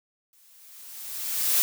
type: noise with exponential growth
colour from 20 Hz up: blue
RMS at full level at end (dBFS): -20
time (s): 0.33-1.62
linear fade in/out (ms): 0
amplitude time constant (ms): 280
effects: none